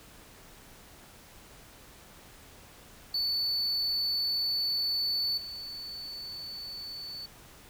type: tone with level steps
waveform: triangle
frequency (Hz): 4479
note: C#8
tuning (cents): +17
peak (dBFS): -26 / -37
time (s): 3.14-7.26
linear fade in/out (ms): 5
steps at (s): 5.37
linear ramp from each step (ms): 10
effects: pink hiss -53 dBFS RMS until 7.69 s